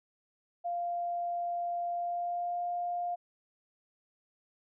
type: tone with pitch glide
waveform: sine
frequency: 696 to 703.3 Hz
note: F5 to F5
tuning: -6 to +12 cents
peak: -31 dBFS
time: 0.64-3.16 s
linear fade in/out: 20 ms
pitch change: +18 cents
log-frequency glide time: 1.91-2.61 s
effects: none